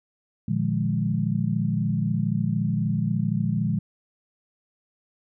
sine chord, Bb dominant seventh, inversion none, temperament equal with one note detuned, 116.54 / 150.7 / 174.61 / 207.7 Hz, Bb2 / D3 / F3 / Ab3, 0 / +45 / 0 / 0 cents, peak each -27 dBFS, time 0.48-3.79 s, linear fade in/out 5 ms, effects none

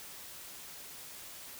silence, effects white hiss -48 dBFS RMS until 1.59 s

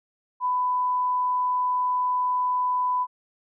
sine tone, 998 Hz, B5, 18 cents sharp, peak -21 dBFS, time 0.4-3.07 s, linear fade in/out 50 ms, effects none

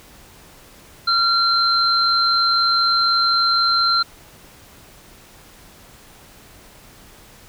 sine tone pair together, 1373 / 4117 Hz, F6 / C8, -30 / -29 cents, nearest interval octave + perfect fifth, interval 1901 cents, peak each -17 dBFS, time 1.07-4.03 s, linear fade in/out 10 ms, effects pink hiss -46 dBFS RMS until 7.48 s

